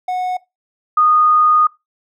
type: tone pair in turn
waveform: triangle / sine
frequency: 733 / 1232.8 Hz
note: F#5 / D#6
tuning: -16 / -16 cents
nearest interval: major sixth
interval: 900 cents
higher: second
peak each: -15 / -9 dBFS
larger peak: second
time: 0.08-0.37 / 0.97-1.67 s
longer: second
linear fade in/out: 5 ms
effects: noise-tail reverb RT60 0.2 s tail -20 dB re dry